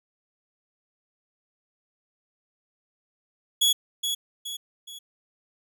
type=tone with echo; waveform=sawtooth; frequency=3365 Hz; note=G#7; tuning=22 cents sharp; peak=-15 dBFS; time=3.61-3.73 s; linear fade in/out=10 ms; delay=420 ms; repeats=3; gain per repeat=-7 dB; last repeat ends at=4.99 s; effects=none